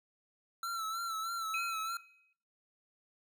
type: tone with vibrato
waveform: square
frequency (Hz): 1337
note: E6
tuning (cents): +24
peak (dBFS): -36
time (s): 0.63-1.97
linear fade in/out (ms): 2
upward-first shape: sine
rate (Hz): 3.2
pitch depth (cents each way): 53
type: tone with exponential decay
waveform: sine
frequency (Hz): 2531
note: D#7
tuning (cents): +29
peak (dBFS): -32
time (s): 1.54-2.33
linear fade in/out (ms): 2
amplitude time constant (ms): 170
effects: noise-tail reverb RT60 0.6 s tail -22 dB re dry